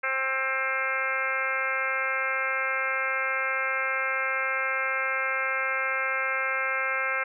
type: harmonic tone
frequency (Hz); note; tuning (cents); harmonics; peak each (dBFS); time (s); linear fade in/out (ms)
265.1; C4; +23; 2 / 3 / 4 / 5 / 6 / 7 / 8 / 9 / 10; -35 / -41 / -37 / -32 / -30 / -41 / -30 / -35 / -40; 0.03-7.24; 10
effects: none